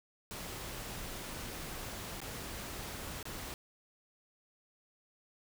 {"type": "noise with dropouts", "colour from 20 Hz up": "pink", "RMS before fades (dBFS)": -43, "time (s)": [0.31, 3.54], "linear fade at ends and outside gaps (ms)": 0, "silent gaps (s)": [[2.203, 2.216], [3.228, 3.254]], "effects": []}